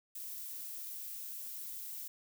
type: noise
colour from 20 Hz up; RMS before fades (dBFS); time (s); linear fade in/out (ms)
violet; -44; 0.15-2.08; 5
effects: none